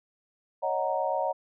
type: chord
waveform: sine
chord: D# minor seventh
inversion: third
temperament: equal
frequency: 554.4 / 622.3 / 740 / 932.3 Hz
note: C#5 / D#5 / F#5 / A#5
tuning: 0 / 0 / 0 / 0 cents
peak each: -31 dBFS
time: 0.62-1.33 s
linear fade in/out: 20 ms
effects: none